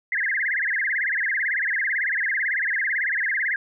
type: tone with vibrato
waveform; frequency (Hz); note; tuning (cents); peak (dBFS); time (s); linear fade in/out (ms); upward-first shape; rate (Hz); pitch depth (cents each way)
sine; 1840; A#6; -23; -21; 0.12-3.56; 2; sine; 18; 250
effects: none